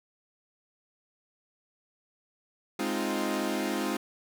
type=chord; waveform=sawtooth; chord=F minor seventh; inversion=first; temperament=equal; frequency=207.7 / 261.6 / 311.1 / 349.2 Hz; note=Ab3 / C4 / Eb4 / F4; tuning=0 / 0 / 0 / 0 cents; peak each=-30 dBFS; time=2.79-3.97 s; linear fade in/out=5 ms; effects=none